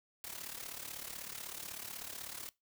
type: noise with amplitude modulation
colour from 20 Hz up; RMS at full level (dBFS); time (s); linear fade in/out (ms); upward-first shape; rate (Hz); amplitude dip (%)
white; -42; 0.24-2.49; 0; sine; 36.1; 75
effects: noise-tail reverb RT60 0.2 s tail -21 dB re dry